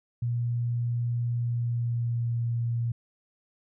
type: tone with pitch glide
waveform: sine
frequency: 119.4 to 117.62 Hz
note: A#2 to A#2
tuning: +42 to +16 cents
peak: -25 dBFS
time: 0.22-2.92 s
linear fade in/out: 5 ms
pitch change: -26 cents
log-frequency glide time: 1.36-2.42 s
effects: none